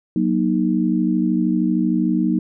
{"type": "chord", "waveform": "sine", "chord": "D# minor", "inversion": "first", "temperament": "equal with one note detuned", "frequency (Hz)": [185, 237.7, 311.1], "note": ["F#3", "A#3", "D#4"], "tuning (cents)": [0, 34, 0], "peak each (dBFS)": -20, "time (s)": [0.16, 2.39], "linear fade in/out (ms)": 2, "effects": []}